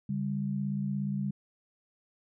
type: tone pair together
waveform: sine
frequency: 141.98 / 199 Hz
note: C#3 / G3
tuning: +42 / +26 cents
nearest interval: tritone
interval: 584 cents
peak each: -33 / -31 dBFS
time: 0.09-1.31 s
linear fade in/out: 5 ms
effects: none